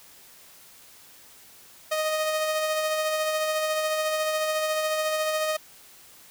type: tone with tremolo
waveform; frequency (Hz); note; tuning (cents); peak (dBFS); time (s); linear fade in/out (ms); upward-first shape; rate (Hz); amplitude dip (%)
sawtooth; 622.3; D#5; 0; -19; 1.91-5.57; 10; sine; 14; 30
effects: white hiss -51 dBFS RMS until 6.3 s